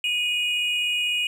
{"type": "tone pair together", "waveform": "triangle", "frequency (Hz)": [2478, 2886], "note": ["D#7", "F#7"], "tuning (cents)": [-8, -44], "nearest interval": "minor third", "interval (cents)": 264, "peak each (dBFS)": -23, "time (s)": [0.04, 1.27], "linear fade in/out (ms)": 2, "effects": []}